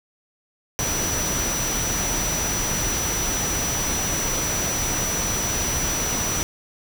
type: tone in noise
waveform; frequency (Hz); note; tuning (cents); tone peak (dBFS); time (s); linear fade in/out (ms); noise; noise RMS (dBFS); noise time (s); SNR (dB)
sine; 5900; F#8; -6; -25; 0.79-6.43; 0; pink; -26; 0.79-6.43; -2
effects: none